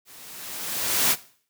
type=noise with level ramp; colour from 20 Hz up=white; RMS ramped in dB=-48 to -18 dBFS; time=0.05-1.16 s; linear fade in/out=50 ms; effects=noise-tail reverb RT60 0.5 s tail -18 dB re dry + high-pass 100 Hz 12 dB/octave